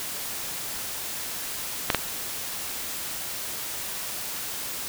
clicks, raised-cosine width 0.3 ms, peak -4 dBFS, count 2, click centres 1.902 / 1.947 s, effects white hiss -33 dBFS RMS until 4.88 s

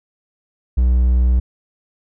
triangle tone, 61.8 Hz, B1, 2 cents sharp, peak -9 dBFS, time 0.77-1.4 s, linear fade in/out 10 ms, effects none

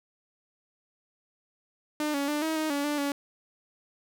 sawtooth tone with pitch steps, 301.2 / 281.4 / 297.1 / 318.3 / 312.4 / 284.6 / 294.4 / 283.3 Hz, D4 / C#4 / D4 / D#4 / D#4 / C#4 / D4 / C#4, +44 / +26 / +20 / +39 / +7 / +46 / +4 / +38 cents, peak -23 dBFS, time 2-3.12 s, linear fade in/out 2 ms, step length 140 ms, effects none

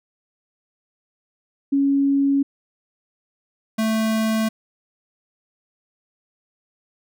sine / square tone pair in turn, 277.8 / 220.6 Hz, C#4 / A3, +4 / +5 cents, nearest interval major third, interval 399 cents, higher first, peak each -15 / -19 dBFS, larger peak first, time 1.72-2.43 / 3.78-4.49 s, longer neither, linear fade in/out 10 ms, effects none

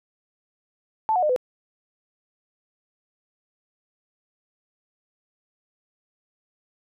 sine tone with pitch steps, 877 / 729 / 606 / 503.7 Hz, A5 / F#5 / D#5 / B4, -6 / -26 / -46 / +34 cents, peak -18 dBFS, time 1.09-1.362 s, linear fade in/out 0 ms, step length 68 ms, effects none

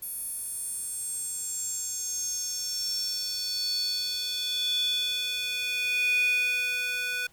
square tone with high-pass filter sweep, 493.9 Hz, B4, in tune, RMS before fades -30 dBFS, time 0.02-7.27 s, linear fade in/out 5 ms, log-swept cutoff 11000 to 1900 Hz, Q 7.8, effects pink hiss -60 dBFS RMS until 7.32 s

